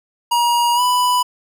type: tone with pitch glide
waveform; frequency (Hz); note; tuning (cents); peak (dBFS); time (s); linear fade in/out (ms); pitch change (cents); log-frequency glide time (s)
square; 952 to 990.7; A#5 to B5; +36 to +5; -14; 0.31-1.23; 10; +69; 0.75-0.81
effects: none